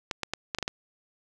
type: clicks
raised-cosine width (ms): 0.2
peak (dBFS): -12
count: 7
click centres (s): 0.112 / 0.233 / 0.336 / 0.548 / 0.586 / 0.627 / 0.679
effects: none